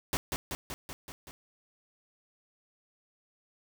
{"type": "noise with echo", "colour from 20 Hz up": "pink", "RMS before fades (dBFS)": -30, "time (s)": [0.13, 0.17], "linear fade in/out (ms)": 0, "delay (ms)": 190, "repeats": 6, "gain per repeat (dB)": -3, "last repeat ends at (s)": 1.31, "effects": []}